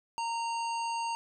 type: harmonic tone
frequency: 924 Hz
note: A#5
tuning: 16 cents flat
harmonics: 1 / 3 / 5 / 7 / 9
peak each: -31 / -41 / -45 / -48 / -50 dBFS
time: 0.18-1.15 s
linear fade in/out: 0 ms
effects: none